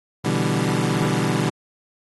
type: chord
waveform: 25% pulse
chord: E minor seventh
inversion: second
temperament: equal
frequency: 123.47 / 146.83 / 164.81 / 196 Hz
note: B2 / D3 / E3 / G3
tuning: 0 / 0 / 0 / 0 cents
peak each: -21 dBFS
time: 0.24-1.5 s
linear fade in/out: 10 ms
effects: AAC 32 kbps